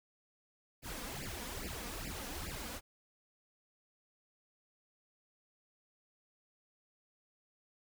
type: noise with flanger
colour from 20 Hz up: pink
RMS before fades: -43 dBFS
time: 0.82-2.81 s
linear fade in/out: 50 ms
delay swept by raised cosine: 0.4 to 4.2 ms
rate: 2.4 Hz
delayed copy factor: +1
effects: none